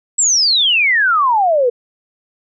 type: exponential sweep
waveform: sine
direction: down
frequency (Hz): 7902 to 466.2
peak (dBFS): -10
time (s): 0.18-1.7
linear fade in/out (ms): 10
effects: none